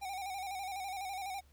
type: tone with vibrato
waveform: square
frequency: 770 Hz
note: G5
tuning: 31 cents flat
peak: -39 dBFS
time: 0.01-1.41 s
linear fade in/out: 20 ms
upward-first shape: square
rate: 12 Hz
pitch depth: 61 cents each way
effects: added 71 Hz sine -62 dBFS peak until 1.52 s + pink hiss -70 dBFS RMS until 1.52 s